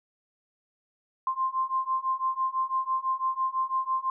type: beating tone pair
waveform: sine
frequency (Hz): 1046.5 / 1052.5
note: C6 / C6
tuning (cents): 0 / +10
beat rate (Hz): 6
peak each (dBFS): -29 / -28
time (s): 1.27-4.1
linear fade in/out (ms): 2
effects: none